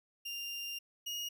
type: tone pair in turn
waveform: 30% pulse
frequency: 2794 / 2868 Hz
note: F7 / F7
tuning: 0 / +45 cents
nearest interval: unison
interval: 45 cents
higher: second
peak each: -36 / -34 dBFS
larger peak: second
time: 0.25-0.79 / 1.06-1.29 s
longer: first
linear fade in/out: 10 ms
effects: none